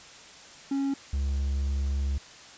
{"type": "tone pair in turn", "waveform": "triangle", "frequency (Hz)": [275.2, 68.96], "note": ["C#4", "C#2"], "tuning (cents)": [-12, -8], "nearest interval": "2 octaves", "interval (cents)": 2396, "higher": "first", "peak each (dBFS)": -23, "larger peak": "neither", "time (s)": [[0.71, 0.94], [1.13, 2.18]], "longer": "second", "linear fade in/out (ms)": 5, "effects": ["white hiss -48 dBFS RMS until 2.57 s", "resampled to 16000 Hz"]}